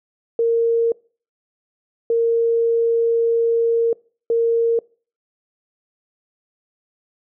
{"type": "tone bursts at uneven times", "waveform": "sine", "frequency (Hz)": 462.1, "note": "A#4", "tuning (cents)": -15, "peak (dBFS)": -14, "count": 3, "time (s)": [[0.39, 0.92], [2.1, 3.93], [4.3, 4.79]], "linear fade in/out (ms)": 2, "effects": ["noise-tail reverb RT60 0.4 s tail -24 dB re dry"]}